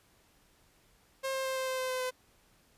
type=tone with pitch steps; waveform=sawtooth; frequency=534 / 530.3 / 526.6 / 523 / 519.4 / 515.8 / 512.2 / 508.7 Hz; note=C5 / C5 / C5 / C5 / C5 / C5 / C5 / C5; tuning=+35 / +23 / +11 / -1 / -13 / -25 / -37 / -49 cents; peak=-28 dBFS; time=1.23-2.11 s; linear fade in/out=20 ms; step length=110 ms; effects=pink hiss -66 dBFS RMS until 2.77 s + resampled to 32000 Hz